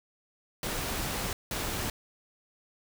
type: noise bursts at uneven times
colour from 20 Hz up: pink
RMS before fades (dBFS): -33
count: 2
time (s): 0.63-1.33 / 1.51-1.9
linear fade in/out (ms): 2
effects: none